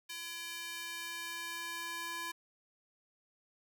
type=tone with high-pass filter sweep; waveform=square; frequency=338 Hz; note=E4; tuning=43 cents sharp; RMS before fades=-42 dBFS; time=0.09-2.32 s; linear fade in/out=10 ms; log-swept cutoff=2500 to 1200 Hz; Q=1.1; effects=none